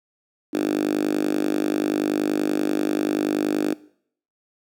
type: tone with high-pass filter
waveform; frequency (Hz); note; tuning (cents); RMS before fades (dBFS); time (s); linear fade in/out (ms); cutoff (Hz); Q
5% pulse; 50.4; G1; +49; -23; 0.53-3.74; 10; 300; 4.9
effects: noise-tail reverb RT60 0.6 s tail -20 dB re dry